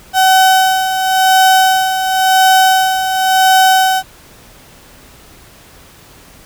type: tone with tremolo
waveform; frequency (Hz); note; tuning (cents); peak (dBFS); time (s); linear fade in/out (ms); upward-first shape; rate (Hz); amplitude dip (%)
35% pulse; 757; F#5; +39; -4; 0.13-4.03; 50; sine; 0.94; 60
effects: pink hiss -41 dBFS RMS until 6.45 s